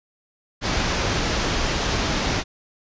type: low-pass noise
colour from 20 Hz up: pink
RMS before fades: -23 dBFS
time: 0.61-2.44 s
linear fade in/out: 50 ms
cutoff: 6600 Hz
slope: 48 dB/octave
effects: resampled to 16000 Hz